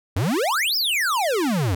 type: exponential two-way sweep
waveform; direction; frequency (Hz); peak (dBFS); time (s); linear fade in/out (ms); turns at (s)
square; up then down; 82.41 to 5470 to 82.41; -20; 0.16-1.75; 5; 0.76
effects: none